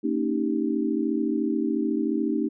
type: chord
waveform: sine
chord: Eb dominant seventh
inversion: second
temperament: equal with one note detuned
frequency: 228.3 / 277.2 / 311.1 / 392 Hz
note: Bb3 / Db4 / Eb4 / G4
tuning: -36 / 0 / 0 / 0 cents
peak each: -28 / -28 / -26 / -31 dBFS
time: 0.03-2.49 s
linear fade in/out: 20 ms
effects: none